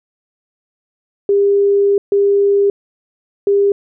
sine tone bursts at uneven times, 401.3 Hz, G4, 41 cents sharp, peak -9 dBFS, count 3, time 1.29-1.98 / 2.12-2.7 / 3.47-3.72 s, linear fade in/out 2 ms, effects none

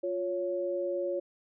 sine tone pair together, 352.6 / 556.7 Hz, F4 / C#5, +17 / +7 cents, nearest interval minor sixth, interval 790 cents, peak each -33 / -31 dBFS, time 0.03-1.2 s, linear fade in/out 10 ms, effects none

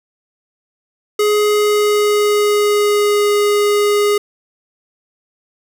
square tone with pitch glide, 418.7 to 412.9 Hz, G#4 to G#4, +14 to -10 cents, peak -12 dBFS, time 1.19-4.18 s, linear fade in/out 5 ms, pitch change -24 cents, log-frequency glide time 1.46-3.29 s, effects none

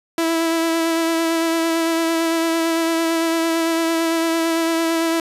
sawtooth tone with vibrato, 329.3 Hz, E4, 2 cents flat, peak -13 dBFS, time 0.18-5.2 s, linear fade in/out 2 ms, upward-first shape sine, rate 8.9 Hz, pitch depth 18 cents each way, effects resampled to 32000 Hz

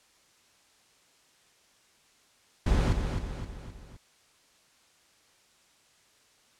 brown noise with echo, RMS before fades -24 dBFS, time 2.66-2.93 s, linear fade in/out 5 ms, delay 260 ms, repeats 4, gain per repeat -6 dB, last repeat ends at 3.97 s, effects white hiss -63 dBFS RMS until 6.59 s + low-pass 8000 Hz 12 dB/octave

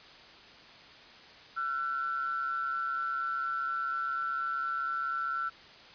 sine tone pair together, 1347.9 / 1488 Hz, E6 / F#6, +38 / +9 cents, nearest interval major second, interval 171 cents, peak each -31 / -37 dBFS, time 1.56-5.5 s, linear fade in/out 20 ms, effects white hiss -52 dBFS RMS until 5.94 s + resampled to 11025 Hz

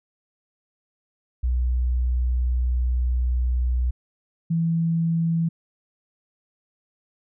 sine tone pair in turn, 61.74 / 165.54 Hz, B1 / E3, 0 / +8 cents, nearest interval octave + perfect fourth, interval 1708 cents, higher second, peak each -19 dBFS, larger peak neither, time 1.43-3.91 / 4.5-5.49 s, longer first, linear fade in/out 10 ms, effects none

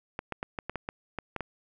clicks, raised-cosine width 0.5 ms, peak -18 dBFS, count 10, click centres 0.191 / 0.323 / 0.429 / 0.588 / 0.696 / 0.757 / 0.889 / 1.187 / 1.363 / 1.407 s, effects none

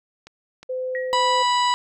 clicks, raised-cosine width 0.2 ms, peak -24 dBFS, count 2, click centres 0.27 / 0.63 s
sine tone, 512 Hz, C5, 38 cents flat, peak -24 dBFS, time 0.69-1.43 s, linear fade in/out 10 ms
sine tone with exponential decay, 1902 Hz, A#6, 34 cents sharp, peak -25 dBFS, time 0.95-1.31 s, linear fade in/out 1 ms, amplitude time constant 78 ms
harmonic tone, 983 Hz, B5, 8 cents flat, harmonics 1 / 2 / 3 / 4 / 5 / 7 / 8, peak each -18 / -29 / -28 / -29 / -33 / -40 / -36 dBFS, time 1.13-1.74 s, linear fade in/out 0 ms
effects none

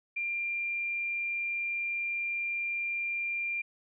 sine tone, 2385 Hz, D7, 26 cents sharp, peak -30 dBFS, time 0.16-3.62 s, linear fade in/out 10 ms, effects none

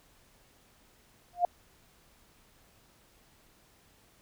sine tone with exponential growth, 705 Hz, F5, 16 cents sharp, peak -18 dBFS, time 1.33-1.45 s, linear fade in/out 2 ms, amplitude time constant 24 ms, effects pink hiss -63 dBFS RMS until 4.21 s

